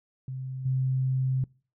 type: tone with level steps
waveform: sine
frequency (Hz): 130.81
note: C3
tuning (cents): 0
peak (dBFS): -32 / -23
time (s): 0.28-1.44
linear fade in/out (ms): 2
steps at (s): 0.65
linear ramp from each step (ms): 10
effects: noise-tail reverb RT60 0.4 s tail -25 dB re dry